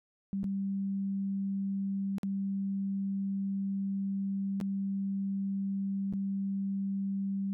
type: tone with dropouts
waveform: sine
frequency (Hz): 196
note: G3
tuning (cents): 0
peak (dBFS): -30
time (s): 0.33-7.53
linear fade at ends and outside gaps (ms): 0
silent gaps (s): 0.432-0.442 / 2.183-2.232 / 4.602-4.612 / 6.126-6.136
effects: none